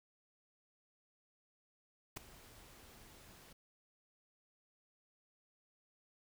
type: noise with ADSR envelope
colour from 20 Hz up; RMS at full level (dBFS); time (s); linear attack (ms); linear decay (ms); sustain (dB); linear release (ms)
pink; -40; 2.16-3.53; 12; 6; -19; 5
effects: none